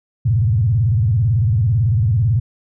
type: tone with vibrato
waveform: sine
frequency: 110 Hz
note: A2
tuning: in tune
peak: -12 dBFS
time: 0.25-2.4 s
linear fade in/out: 10 ms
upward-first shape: square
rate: 18 Hz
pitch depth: 240 cents each way
effects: none